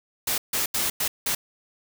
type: noise bursts at uneven times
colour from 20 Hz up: white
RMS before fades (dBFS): -25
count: 5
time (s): 0.27-0.38 / 0.53-0.66 / 0.74-0.9 / 1-1.08 / 1.26-1.35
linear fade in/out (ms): 5
effects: none